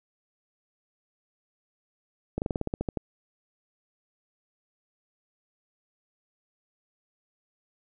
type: slowing click train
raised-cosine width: 2 ms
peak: -15 dBFS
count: 11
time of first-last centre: 2.38-2.973 s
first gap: 39 ms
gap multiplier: 1.09
effects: none